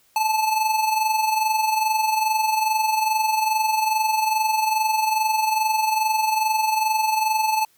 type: tone with amplitude modulation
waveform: square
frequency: 870 Hz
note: A5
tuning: 20 cents flat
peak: -17 dBFS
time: 0.16-7.65 s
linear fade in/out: 2 ms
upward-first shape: sine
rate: 22.4 Hz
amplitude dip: 55%
effects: white hiss -60 dBFS RMS until 7.77 s